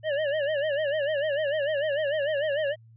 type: tone with vibrato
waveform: square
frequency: 590 Hz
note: D5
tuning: 8 cents sharp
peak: -25 dBFS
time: 0.03-2.76 s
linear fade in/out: 50 ms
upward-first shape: sine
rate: 6.7 Hz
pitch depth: 120 cents each way
effects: added 113 Hz sine -50 dBFS peak until 2.96 s + resampled to 8000 Hz